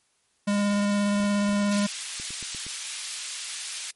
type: tone with vibrato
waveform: square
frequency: 203.7 Hz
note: G#3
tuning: 33 cents flat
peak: -22 dBFS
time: 0.47-1.87 s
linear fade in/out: 10 ms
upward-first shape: sine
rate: 17 Hz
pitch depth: 10 cents each way
type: clicks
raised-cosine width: 3 ms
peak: -30 dBFS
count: 9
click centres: 1.202 / 1.24 / 1.492 / 1.53 / 2.199 / 2.306 / 2.427 / 2.548 / 2.666 s
type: high-pass noise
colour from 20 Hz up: pink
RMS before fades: -34 dBFS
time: 1.71-3.91 s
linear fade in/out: 5 ms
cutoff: 2800 Hz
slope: 12 dB/octave
effects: white hiss -68 dBFS RMS until 3.95 s + MP3 48 kbps